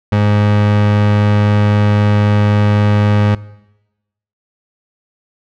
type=tone; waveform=30% pulse; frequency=103.83 Hz; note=G#2; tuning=in tune; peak=-7 dBFS; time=0.12-3.35 s; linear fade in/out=5 ms; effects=noise-tail reverb RT60 1.0 s tail -21 dB re dry + low-pass 3000 Hz 12 dB/octave